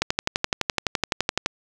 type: click train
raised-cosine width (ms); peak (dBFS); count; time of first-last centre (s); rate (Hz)
0.2; -3; 18; 0.02-1.461; 11.8
effects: none